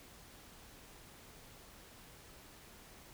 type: silence
effects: pink hiss -57 dBFS RMS until 3.13 s